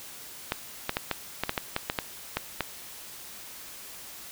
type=clicks; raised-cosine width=0.3 ms; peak=-10 dBFS; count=12; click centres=0.521 / 0.894 / 0.969 / 1.113 / 1.436 / 1.494 / 1.578 / 1.764 / 1.899 / 1.988 / 2.37 / 2.607 s; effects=white hiss -44 dBFS RMS until 4.31 s